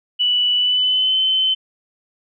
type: tone with pitch glide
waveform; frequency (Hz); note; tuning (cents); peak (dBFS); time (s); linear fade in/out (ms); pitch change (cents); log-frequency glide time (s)
sine; 2960 to 3063; F#7 to G7; 0 to -41; -14; 0.19-1.55; 20; +59; 0.56-1.18
effects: none